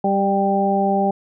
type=harmonic tone with a mistuned harmonic; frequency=196.8 Hz; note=G3; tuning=7 cents sharp; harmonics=1 / 2 / 3 / 4; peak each=-20 / -23 / -23 / -19 dBFS; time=0.04-1.11 s; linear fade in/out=5 ms; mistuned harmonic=3; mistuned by=+17 cents; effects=none